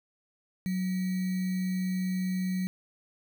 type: tone with sample-and-hold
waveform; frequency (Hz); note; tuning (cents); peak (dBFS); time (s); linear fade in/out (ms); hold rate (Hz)
sine; 185; F#3; 0; -27; 0.66-2.67; 0; 2100
effects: none